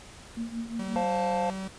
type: tone with tremolo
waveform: sine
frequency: 230.7 Hz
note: A#3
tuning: 18 cents flat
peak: -28 dBFS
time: 0.37-1.05 s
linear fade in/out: 2 ms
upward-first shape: triangle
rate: 5.6 Hz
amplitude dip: 85%
type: tone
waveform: 45% pulse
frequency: 191.2 Hz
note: G3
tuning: 43 cents flat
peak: -33 dBFS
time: 0.79-1.68 s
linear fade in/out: 5 ms
type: chord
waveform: triangle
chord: F major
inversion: second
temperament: equal with one note detuned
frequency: 523.3 / 704.1 / 880 Hz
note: C5 / F5 / A5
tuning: 0 / +14 / 0 cents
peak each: -28 dBFS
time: 0.96-1.5 s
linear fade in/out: 0 ms
effects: pink hiss -48 dBFS RMS until 1.78 s + resampled to 22050 Hz